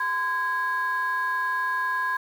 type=tone pair together; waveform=sine; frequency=1025 / 1647 Hz; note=C6 / G#6; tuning=-36 / -15 cents; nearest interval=minor sixth; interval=821 cents; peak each=-25 dBFS; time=0-2.17 s; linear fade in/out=5 ms; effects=tanh soft clip ceiling -18 dBFS + 8-bit